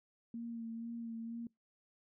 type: tone with vibrato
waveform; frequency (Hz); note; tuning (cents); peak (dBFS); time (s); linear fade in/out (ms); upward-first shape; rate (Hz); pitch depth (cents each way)
sine; 230.5; A#3; -19; -40; 0.34-1.47; 2; sine; 2.1; 25
effects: noise-tail reverb RT60 0.2 s tail -25 dB re dry